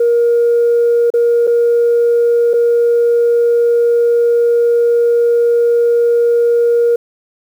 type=tone with dropouts; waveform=sine; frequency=471.9 Hz; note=A#4; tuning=21 cents sharp; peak=-7 dBFS; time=0-6.96 s; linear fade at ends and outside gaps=5 ms; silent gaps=1.103-1.138 / 1.47-1.474 / 2.534-2.538 s; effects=tanh soft clip ceiling -5 dBFS + 7-bit